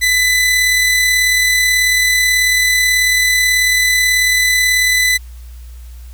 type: tone with amplitude modulation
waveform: sawtooth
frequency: 2000 Hz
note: B6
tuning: 21 cents sharp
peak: -6 dBFS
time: 0.01-5.18 s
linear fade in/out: 20 ms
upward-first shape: sine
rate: 38.3 Hz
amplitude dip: 25%
effects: added 60 Hz sine -30 dBFS peak until 6.13 s + white hiss -48 dBFS RMS until 6.13 s